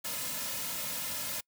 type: noise with comb filter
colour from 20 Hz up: white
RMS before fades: -36 dBFS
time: 0.04-1.41 s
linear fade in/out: 10 ms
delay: 2.6 ms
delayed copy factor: -0.85
effects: noise-tail reverb RT60 0.1 s tail -26 dB re dry